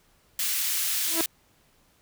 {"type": "high-pass noise", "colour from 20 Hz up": "white", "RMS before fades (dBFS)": -27, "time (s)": [0.39, 1.26], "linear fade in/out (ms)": 2, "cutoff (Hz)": 2000, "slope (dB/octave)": 12}
{"type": "tone with exponential growth", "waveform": "sawtooth", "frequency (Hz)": 329.6, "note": "E4", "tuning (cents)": 0, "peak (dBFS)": -18, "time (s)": [1.03, 1.21], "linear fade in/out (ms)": 0, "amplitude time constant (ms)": 37}
{"effects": ["pink hiss -63 dBFS RMS until 2.01 s"]}